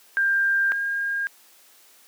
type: tone pair in turn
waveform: sine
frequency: 1592 / 1616.1 Hz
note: G6 / G#6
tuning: +26 / -48 cents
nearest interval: unison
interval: 26 cents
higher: second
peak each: -18 / -23 dBFS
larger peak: first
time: 0.17-0.72 / 0.72-1.27 s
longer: neither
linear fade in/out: 0 ms
effects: white hiss -54 dBFS RMS until 2.07 s + high-pass 300 Hz 12 dB/octave